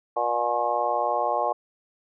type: harmonic tone with a mistuned harmonic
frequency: 119.8 Hz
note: A#2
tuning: 48 cents sharp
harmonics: 3 / 4 / 5 / 6 / 7 / 8 / 9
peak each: -38 / -31 / -28 / -28 / -27 / -39 / -29 dBFS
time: 0.16-1.53 s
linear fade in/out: 10 ms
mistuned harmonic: 8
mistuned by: -30 cents
effects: none